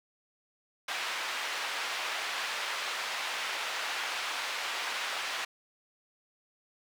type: band-pass noise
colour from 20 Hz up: white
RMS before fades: -35 dBFS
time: 0.88-5.45 s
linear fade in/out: 5 ms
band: 760 to 3000 Hz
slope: 12 dB/octave
effects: none